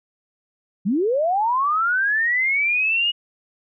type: linear sweep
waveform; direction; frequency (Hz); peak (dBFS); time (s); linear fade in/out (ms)
sine; up; 171.4 to 2900; -17; 0.85-3.12; 20
effects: none